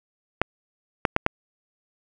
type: clicks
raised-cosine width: 0.5 ms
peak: -3 dBFS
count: 4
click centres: 0.416 / 1.052 / 1.164 / 1.264 s
effects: none